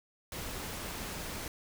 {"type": "noise", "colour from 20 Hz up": "pink", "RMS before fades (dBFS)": -40, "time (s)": [0.32, 1.48], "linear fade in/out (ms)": 2, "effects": []}